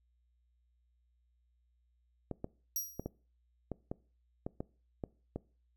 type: clicks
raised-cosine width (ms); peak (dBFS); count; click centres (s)
2; -24; 10; 2.313 / 2.444 / 2.996 / 3.06 / 3.717 / 3.915 / 4.465 / 4.605 / 5.038 / 5.36
type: tone with exponential decay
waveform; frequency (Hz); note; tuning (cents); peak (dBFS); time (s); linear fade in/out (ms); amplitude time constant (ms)
15% pulse; 5730; F8; +44; -25; 2.76-3.08; 2; 68
effects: noise-tail reverb RT60 0.4 s tail -22 dB re dry + added 60 Hz sine -70 dBFS peak until 5.76 s